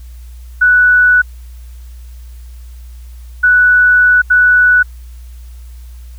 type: tone bursts at uneven times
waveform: sine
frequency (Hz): 1480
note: F#6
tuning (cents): 0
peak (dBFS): -5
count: 3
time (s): 0.61-1.22 / 3.43-4.22 / 4.3-4.83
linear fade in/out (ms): 10
effects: added 60 Hz sine -29 dBFS peak until 6.18 s + white hiss -49 dBFS RMS until 6.18 s